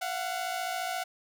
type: tone pair together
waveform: sawtooth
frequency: 685.6 / 740 Hz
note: F5 / F#5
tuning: -32 / 0 cents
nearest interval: minor second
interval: 132 cents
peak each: -32 / -29 dBFS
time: 0.01-1.04 s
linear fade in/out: 10 ms
effects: none